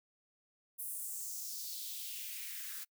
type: noise with high-pass filter sweep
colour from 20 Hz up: blue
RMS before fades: -43 dBFS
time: 0.78-2.85 s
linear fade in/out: 20 ms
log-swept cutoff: 11000 to 1400 Hz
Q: 2.5
effects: noise-tail reverb RT60 0.1 s tail -26 dB re dry